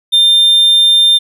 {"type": "tone", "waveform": "triangle", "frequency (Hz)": 3600, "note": "A7", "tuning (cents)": 39, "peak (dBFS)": -4, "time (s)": [0.12, 1.19], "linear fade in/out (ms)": 20, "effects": []}